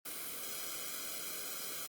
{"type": "noise with comb filter", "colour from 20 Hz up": "white", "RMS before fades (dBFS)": -42, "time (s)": [0.05, 1.87], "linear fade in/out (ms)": 10, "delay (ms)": 1.1, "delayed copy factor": -1, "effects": ["Opus 32 kbps"]}